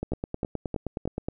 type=two click trains; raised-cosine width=2 ms; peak=-16 / -16 dBFS; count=13 / 4; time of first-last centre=0.03-1.285 / 0.12-1.055 s; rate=9.56 / 3.21 Hz; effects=none

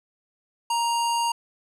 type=tone with low-pass filter; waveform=square; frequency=936 Hz; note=A#5; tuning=7 cents sharp; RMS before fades=-24 dBFS; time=0.7-1.32 s; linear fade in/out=5 ms; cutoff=9200 Hz; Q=1.4; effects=none

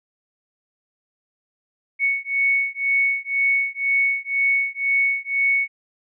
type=beating tone pair; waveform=sine; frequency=2217 / 2219 Hz; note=C#7 / C#7; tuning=0 / +1 cents; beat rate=2 Hz; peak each=-21 dBFS; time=1.99-5.68 s; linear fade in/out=50 ms; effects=none

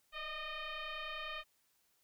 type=tone with frequency modulation; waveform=sine; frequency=629 Hz; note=D#5; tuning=19 cents sharp; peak=-40 dBFS; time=0.12-1.44 s; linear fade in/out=50 ms; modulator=614 Hz; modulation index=4.7; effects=white hiss -75 dBFS RMS until 2.03 s

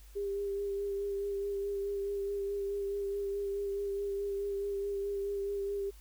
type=tone with vibrato; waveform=sine; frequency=400 Hz; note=G4; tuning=35 cents sharp; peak=-32 dBFS; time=0.15-5.91 s; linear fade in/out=20 ms; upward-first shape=sine; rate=4.7 Hz; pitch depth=20 cents each way; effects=added 50 Hz sine -51 dBFS peak until 6 s + white hiss -62 dBFS RMS until 6 s

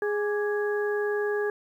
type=harmonic tone with a mistuned harmonic; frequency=415.2 Hz; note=G#4; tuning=in tune; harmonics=1 / 2 / 3 / 4; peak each=-25 / -38 / -41 / -33 dBFS; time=0.02-1.5 s; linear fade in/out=2 ms; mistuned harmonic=3; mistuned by=-100 cents; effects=10-bit

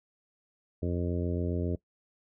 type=harmonic tone; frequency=87.31 Hz; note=F2; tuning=in tune; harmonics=1 / 2 / 3 / 4 / 5 / 6 / 7; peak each=-31 / -35 / -36 / -37 / -38 / -44 / -43 dBFS; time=0.82-1.76 s; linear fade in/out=10 ms; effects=noise-tail reverb RT60 0.1 s tail -20 dB re dry

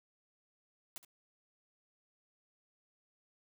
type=noise with echo; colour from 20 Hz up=white; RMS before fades=-45 dBFS; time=0.96-0.98 s; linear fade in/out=0 ms; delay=68 ms; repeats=1; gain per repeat=-15 dB; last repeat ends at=1.048 s; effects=none

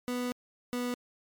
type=tone pair in turn; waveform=30% pulse; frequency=246.9 / 245.5 Hz; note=B3 / B3; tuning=0 / -10 cents; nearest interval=unison; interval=10 cents; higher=first; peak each=-28 dBFS; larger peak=neither; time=0.08-0.32 / 0.73-0.94 s; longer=first; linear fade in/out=0 ms; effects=MP3 96 kbps

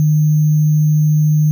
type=tone with sample-and-hold; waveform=sine; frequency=152.3 Hz; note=D#3; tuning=37 cents flat; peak=-9 dBFS; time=0-1.51 s; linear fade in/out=0 ms; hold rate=6300 Hz; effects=none

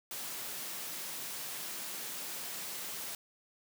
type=high-pass noise; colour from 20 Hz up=white; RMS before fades=-41 dBFS; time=0.11-3.15 s; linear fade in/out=2 ms; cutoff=130 Hz; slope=24 dB/octave; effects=none

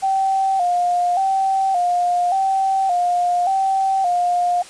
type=tone with vibrato; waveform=sine; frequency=740 Hz; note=F#5; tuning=in tune; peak=-15 dBFS; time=0.02-4.63 s; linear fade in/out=20 ms; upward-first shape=square; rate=0.87 Hz; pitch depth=76 cents each way; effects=white hiss -40 dBFS RMS until 4.69 s + resampled to 22050 Hz

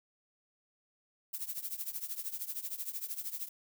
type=noise with tremolo; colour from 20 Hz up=violet; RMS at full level=-36 dBFS; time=1.33-3.49 s; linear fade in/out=10 ms; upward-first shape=triangle; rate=13 Hz; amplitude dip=90%; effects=none

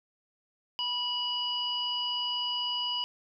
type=harmonic tone; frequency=978 Hz; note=B5; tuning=17 cents flat; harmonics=1 / 3 / 5; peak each=-37 / -30 / -37 dBFS; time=0.79-3.04 s; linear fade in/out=0 ms; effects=none

